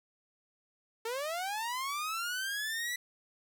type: linear sweep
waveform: sawtooth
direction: up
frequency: 440 to 1980 Hz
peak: -30 dBFS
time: 1.05-2.96 s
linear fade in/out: 5 ms
effects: none